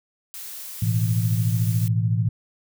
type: noise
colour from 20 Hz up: blue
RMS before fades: -36 dBFS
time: 0.34-1.88 s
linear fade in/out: 0 ms
type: chord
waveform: sine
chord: A suspended second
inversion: none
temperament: just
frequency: 110 / 123.75 / 165 Hz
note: A2 / B2 / E3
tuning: 0 / +4 / +2 cents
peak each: -20 / -26 / -26 dBFS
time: 0.82-2.29 s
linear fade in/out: 5 ms
effects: none